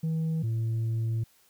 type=tone pair in turn; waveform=sine; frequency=160.8 / 113.18 Hz; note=E3 / A2; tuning=-43 / +49 cents; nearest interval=tritone; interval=608 cents; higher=first; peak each=-23 dBFS; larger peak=neither; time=0.03-0.43 / 0.43-1.24 s; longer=second; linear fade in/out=10 ms; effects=tanh soft clip ceiling -25 dBFS + white hiss -63 dBFS RMS until 1.49 s